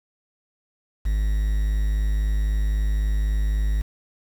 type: tone with quantisation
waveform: triangle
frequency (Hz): 51.9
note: G#1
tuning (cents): 0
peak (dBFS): -17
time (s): 1.05-3.82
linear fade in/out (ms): 10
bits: 7
effects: none